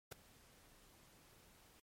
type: noise with ADSR envelope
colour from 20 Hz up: pink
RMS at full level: -45 dBFS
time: 0.11-1.8 s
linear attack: 14 ms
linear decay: 4 ms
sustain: -21 dB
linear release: 4 ms
effects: MP3 64 kbps